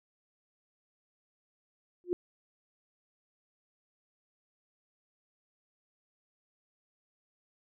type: tone with exponential growth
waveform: sine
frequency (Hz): 355.5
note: F4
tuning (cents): +31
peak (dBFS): -22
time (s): 2.04-2.13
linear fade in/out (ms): 0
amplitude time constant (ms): 19
effects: none